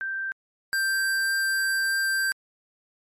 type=tone pair in turn; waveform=sine / square; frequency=1568 / 1574.6 Hz; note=G6 / G6; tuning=0 / +7 cents; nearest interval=unison; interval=7 cents; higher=second; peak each=-27 / -23 dBFS; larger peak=second; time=0.01-0.32 / 0.73-2.32 s; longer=second; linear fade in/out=0 ms; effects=MP3 64 kbps